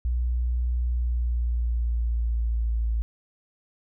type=tone with pitch glide; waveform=sine; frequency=60.6 to 56.22 Hz; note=B1 to A1; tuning=-32 to +38 cents; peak=-22 dBFS; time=0.05-3.02 s; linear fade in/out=0 ms; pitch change=-130 cents; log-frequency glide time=0.85-2.91 s; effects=none